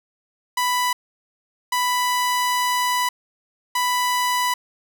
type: tone bursts at uneven times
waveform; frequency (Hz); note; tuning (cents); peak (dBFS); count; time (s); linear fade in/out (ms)
sawtooth; 990; B5; +4; -15; 3; 0.57-0.93 / 1.72-3.09 / 3.75-4.54; 5
effects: none